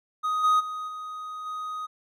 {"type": "tone with level steps", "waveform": "triangle", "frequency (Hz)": 1250, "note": "D#6", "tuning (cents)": 8, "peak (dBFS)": [-22, -16, -29, -32, -29], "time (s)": [0.23, 1.87], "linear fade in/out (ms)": 20, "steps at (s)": [0.43, 0.59, 0.87, 1.45], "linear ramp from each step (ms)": 20, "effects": []}